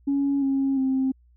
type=tone with pitch steps; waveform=sine; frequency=279.3 / 271.7 / 264.2 Hz; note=C#4 / C#4 / C4; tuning=+13 / -35 / +17 cents; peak=-19 dBFS; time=0.07-1.12 s; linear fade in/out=10 ms; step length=350 ms; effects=tanh soft clip ceiling -16 dBFS + added 60 Hz sine -54 dBFS peak until 1.36 s